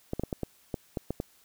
clicks, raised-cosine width 2 ms, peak -17 dBFS, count 9, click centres 0.134 / 0.196 / 0.236 / 0.328 / 0.433 / 0.742 / 0.972 / 1.106 / 1.201 s, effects white hiss -62 dBFS RMS until 1.44 s

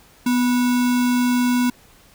sine tone with sample-and-hold, 246.9 Hz, B3, in tune, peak -15 dBFS, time 0.26-1.7 s, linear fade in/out 5 ms, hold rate 1225 Hz, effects pink hiss -51 dBFS RMS until 2.14 s

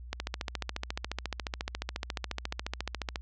click train, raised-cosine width 0.2 ms, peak -15 dBFS, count 44, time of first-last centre 0.13-3.158 s, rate 14.2 Hz, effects added 60 Hz sine -42 dBFS peak until 3.21 s + low-pass 6000 Hz 12 dB/octave

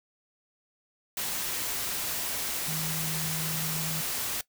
sine tone in noise, 158.5 Hz, D#3, 32 cents sharp, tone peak -34 dBFS, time 2.68-4.01 s, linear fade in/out 2 ms, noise white, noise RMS -32 dBFS, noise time 1.17-4.41 s, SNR -5 dB, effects noise-tail reverb RT60 0.1 s tail -19 dB re dry

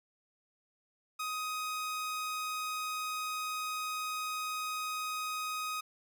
sawtooth tone, 1254 Hz, D#6, 13 cents sharp, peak -31 dBFS, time 1.19-5.81 s, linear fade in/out 10 ms, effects none

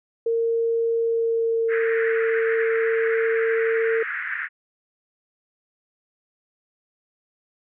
sine tone with pitch glide, 459.7 to 452.1 Hz, A#4 to A4, -24 to +47 cents, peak -19 dBFS, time 0.26-4.03 s, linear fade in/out 5 ms, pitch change -29 cents, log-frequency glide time 0.98-2.17 s
pink band-pass noise, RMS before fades -29 dBFS, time 1.68-4.49 s, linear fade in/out 50 ms, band 1500 to 2000 Hz, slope 48 dB/octave
effects none

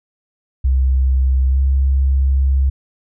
sine tone with pitch glide, 65.41 to 67.29 Hz, C2 to C2, 0 to +49 cents, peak -11 dBFS, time 0.64-2.7 s, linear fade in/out 10 ms, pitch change +49 cents, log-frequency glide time 1.49-1.59 s, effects none

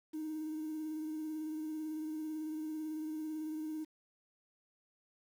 triangle tone with vibrato, 311.1 Hz, D#4, in tune, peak -34 dBFS, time 0.13-3.85 s, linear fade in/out 20 ms, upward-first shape triangle, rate 18 Hz, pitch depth 32 cents each way, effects tanh soft clip ceiling -34 dBFS + 10-bit

